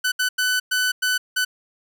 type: tone bursts at uneven times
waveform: sawtooth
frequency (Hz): 1500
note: F#6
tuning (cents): +23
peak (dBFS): -15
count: 6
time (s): 0.04-0.12 / 0.19-0.29 / 0.38-0.6 / 0.71-0.92 / 1.02-1.18 / 1.36-1.45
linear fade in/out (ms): 10
effects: none